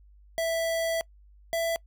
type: tone pair in turn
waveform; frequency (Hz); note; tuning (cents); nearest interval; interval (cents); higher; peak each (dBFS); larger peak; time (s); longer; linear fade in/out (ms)
square; 659.3 / 664.7; E5 / E5; 0 / +14; unison; 14; second; -26; neither; 0.38-1.01 / 1.53-1.76; first; 0
effects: noise-tail reverb RT60 0.1 s tail -24 dB re dry + added 50 Hz sine -52 dBFS peak until 1.86 s